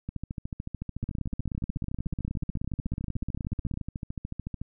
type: two click trains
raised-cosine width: 5 ms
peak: -19 / -21 dBFS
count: 46 / 63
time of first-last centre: 1.03-3.774 / 0.09-4.616 s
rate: 16.4 / 13.7 Hz
effects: none